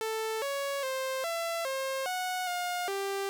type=tone with pitch steps; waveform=sawtooth; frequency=441.6 / 558 / 526 / 671 / 534 / 735 / 713 / 393.9 Hz; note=A4 / C#5 / C5 / E5 / C5 / F#5 / F5 / G4; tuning=+6 / +11 / +9 / +31 / +35 / -12 / +36 / +8 cents; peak=-27 dBFS; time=0.01-3.29 s; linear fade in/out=0 ms; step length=410 ms; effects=none